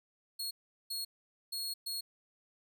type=tone bursts at uneven times; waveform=sawtooth; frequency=4316 Hz; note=C#8; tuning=47 cents flat; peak=-33 dBFS; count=4; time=0.39-0.51 / 0.9-1.05 / 1.52-1.74 / 1.86-2.01 s; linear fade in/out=10 ms; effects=none